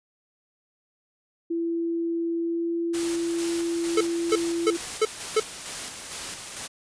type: tone with pitch glide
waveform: sine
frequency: 335.2 to 337.7 Hz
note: E4 to E4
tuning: +29 to +42 cents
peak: -24 dBFS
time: 1.5-4.77 s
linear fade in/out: 10 ms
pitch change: +13 cents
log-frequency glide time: 2.39-2.74 s
type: noise with tremolo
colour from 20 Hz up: white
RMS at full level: -33 dBFS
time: 2.93-6.68 s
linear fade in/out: 20 ms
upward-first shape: square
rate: 2.2 Hz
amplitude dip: 35%
type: tone bursts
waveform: square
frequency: 435.7 Hz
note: A4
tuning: 17 cents flat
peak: -18 dBFS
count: 5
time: 3.97-5.4 s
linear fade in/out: 5 ms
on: 38 ms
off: 310 ms
effects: resampled to 22050 Hz